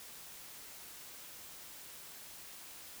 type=silence; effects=white hiss -51 dBFS RMS until 3 s